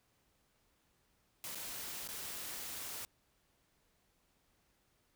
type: noise with dropouts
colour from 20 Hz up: white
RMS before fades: -44 dBFS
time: 1.44-3.05 s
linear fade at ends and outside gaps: 0 ms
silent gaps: 1.548-1.555 / 2.075-2.088 s
effects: pink hiss -75 dBFS RMS until 5.15 s